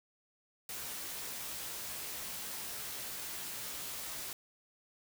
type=noise with comb filter; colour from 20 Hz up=white; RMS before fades=-42 dBFS; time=0.69-4.33 s; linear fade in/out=2 ms; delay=16 ms; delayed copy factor=+0.6; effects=none